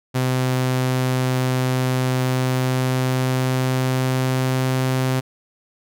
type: tone with pitch glide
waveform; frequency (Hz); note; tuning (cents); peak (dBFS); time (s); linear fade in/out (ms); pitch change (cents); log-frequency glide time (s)
sawtooth; 128.4 to 129.97; C3 to C3; -32 to -11; -14; 0.14-5.21; 20; +21; 2.13-4.75
effects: none